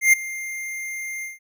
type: tone with ADSR envelope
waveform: square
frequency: 2106 Hz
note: C7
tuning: 11 cents sharp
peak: -10 dBFS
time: 0.01-1.39 s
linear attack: 120 ms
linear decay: 10 ms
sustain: -19 dB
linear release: 160 ms
effects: none